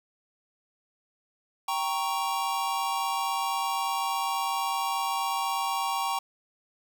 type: chord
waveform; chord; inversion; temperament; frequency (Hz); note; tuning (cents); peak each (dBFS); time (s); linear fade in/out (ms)
square; G diminished; none; equal; 784 / 932.3 / 1108.7; G5 / Bb5 / Db6; 0 / 0 / 0; -32; 1.68-6.19; 5
effects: none